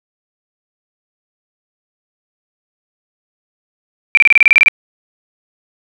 sine tone bursts, 2349 Hz, D7, in tune, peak -3 dBFS, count 11, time 4.15-4.683 s, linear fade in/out 0 ms, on 23 ms, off 28 ms, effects none

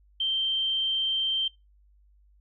sine tone, 3136 Hz, G7, in tune, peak -24 dBFS, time 0.2-1.48 s, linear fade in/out 5 ms, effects noise-tail reverb RT60 0.2 s tail -20 dB re dry + added 50 Hz sine -57 dBFS peak until 2.4 s

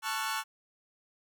sawtooth chord, F# minor seventh, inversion first, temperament equal with one note detuned, 880 / 1108.7 / 1353.2 / 1480 Hz, A5 / C#6 / E6 / F#6, 0 / 0 / +45 / 0 cents, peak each -32 / -33 / -35 / -34 dBFS, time 0.02-0.44 s, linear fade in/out 50 ms, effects none

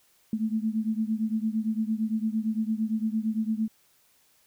sine beating tone pair, 216.5 / 225.3 Hz, A3 / A3, -28 / +41 cents, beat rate 8.8 Hz, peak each -27 / -29 dBFS, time 0.33-3.68 s, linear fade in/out 2 ms, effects white hiss -64 dBFS RMS until 4.46 s

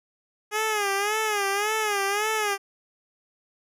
10% pulse tone with vibrato, 415.3 Hz, G#4, in tune, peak -15 dBFS, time 0.51-2.58 s, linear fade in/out 50 ms, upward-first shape sine, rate 1.8 Hz, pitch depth 97 cents each way, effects resampled to 32000 Hz

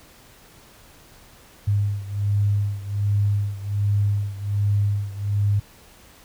sine beating tone pair, 101.5 / 102.8 Hz, G#2 / G#2, -39 / -17 cents, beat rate 1.3 Hz, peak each -21 / -24 dBFS, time 1.67-5.6 s, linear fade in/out 10 ms, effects pink hiss -50 dBFS RMS until 6.24 s

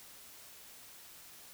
silence, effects white hiss -54 dBFS RMS until 1.53 s

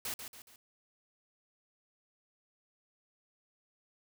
white noise with echo, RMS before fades -38 dBFS, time 0.05-0.14 s, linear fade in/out 2 ms, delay 140 ms, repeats 3, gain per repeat -7 dB, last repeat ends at 0.56 s, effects none

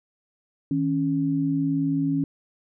sine tone pair together, 157.7 / 276.6 Hz, D#3 / C#4, +24 / -4 cents, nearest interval minor seventh, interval 972 cents, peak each -26 / -22 dBFS, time 0.71-2.24 s, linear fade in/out 2 ms, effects none

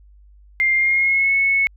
sine tone with pitch glide, 2106 to 2201 Hz, C7 to C#7, +11 to -13 cents, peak -14 dBFS, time 0.6-1.67 s, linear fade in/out 0 ms, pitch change +76 cents, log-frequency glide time 0.75-1.33 s, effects added 50 Hz sine -45 dBFS peak until 1.76 s

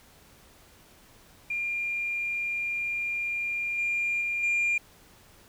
sine tone with level steps, 2400 Hz, D7, 37 cents sharp, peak -27 / -24 / -26 / -21 dBFS, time 1.5-4.78 s, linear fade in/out 5 ms, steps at 3.78 / 4.21 / 4.43 s, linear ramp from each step 5 ms, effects tanh soft clip ceiling -21 dBFS + pink hiss -56 dBFS RMS until 5.48 s

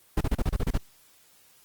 brown noise bursts, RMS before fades -23 dBFS, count 9, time 0.17-0.777 s, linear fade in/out 5 ms, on 39 ms, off 32 ms, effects white hiss -59 dBFS RMS until 1.64 s + Opus 24 kbps

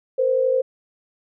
sine tone pair together, 467.7 / 519.8 Hz, A#4 / C5, +6 / -11 cents, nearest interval major second, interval 183 cents, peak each -23 / -17 dBFS, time 0.18-0.62 s, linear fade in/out 10 ms, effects none

